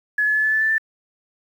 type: tone with pitch steps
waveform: sine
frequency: 1700 / 1711.8 / 1723.7 / 1735.7 / 1747.8 / 1760 / 1772.2 Hz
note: G#6 / A6 / A6 / A6 / A6 / A6 / A6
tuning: +40 / -48 / -36 / -24 / -12 / 0 / +12 cents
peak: -16 dBFS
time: 0.18-0.782 s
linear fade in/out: 5 ms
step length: 86 ms
effects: 8-bit